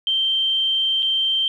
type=tone with dropouts; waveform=sine; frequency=3136 Hz; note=G7; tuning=in tune; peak=-17 dBFS; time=0.07-1.48 s; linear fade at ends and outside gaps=1 ms; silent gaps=1.024-1.028 s; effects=9-bit